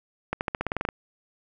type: accelerating click train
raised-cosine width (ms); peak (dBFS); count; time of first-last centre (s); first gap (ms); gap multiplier
0.5; -11; 11; 0.33-0.889; 79; 0.92
effects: none